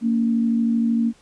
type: tone pair together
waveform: sine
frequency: 229.9 / 282.8 Hz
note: A#3 / C#4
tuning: -24 / +35 cents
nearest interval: major third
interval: 359 cents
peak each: -17 / -27 dBFS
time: 0.01-1.13 s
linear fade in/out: 50 ms
effects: pink hiss -55 dBFS RMS until 1.21 s + resampled to 22050 Hz